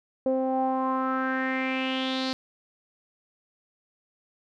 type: tone with low-pass filter sweep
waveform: sawtooth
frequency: 261.6 Hz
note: C4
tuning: in tune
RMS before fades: -27 dBFS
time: 0.26-2.33 s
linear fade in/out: 0 ms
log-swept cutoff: 550 to 4500 Hz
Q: 5.2
effects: none